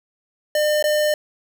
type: tone with dropouts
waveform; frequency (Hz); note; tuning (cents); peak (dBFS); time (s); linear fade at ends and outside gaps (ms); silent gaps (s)
square; 603; D5; +46; -17; 0.55-1.14; 2; 0.826-0.84
effects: none